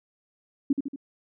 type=tone with echo; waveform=sine; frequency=277.2 Hz; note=C#4; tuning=in tune; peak=-18 dBFS; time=0.7-0.73 s; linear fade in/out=5 ms; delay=77 ms; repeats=3; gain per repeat=-5 dB; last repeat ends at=0.961 s; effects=none